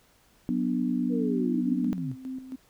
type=chord; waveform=sine; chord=B minor; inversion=second; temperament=just; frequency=185.21 / 246.9 / 296.3 Hz; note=F#3 / B3 / D4; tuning=+2 / 0 / +15 cents; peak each=-31 / -26 / -31 dBFS; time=0.49-1.93 s; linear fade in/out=0 ms
type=linear sweep; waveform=sine; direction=down; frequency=487 to 114.5 Hz; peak=-31 dBFS; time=1.09-2.16 s; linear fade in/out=50 ms
type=tone with tremolo; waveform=sine; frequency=260.5 Hz; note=C4; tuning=7 cents flat; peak=-32 dBFS; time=1.71-2.56 s; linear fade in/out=10 ms; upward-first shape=square; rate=3.7 Hz; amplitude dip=65%
effects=pink hiss -62 dBFS RMS until 2.69 s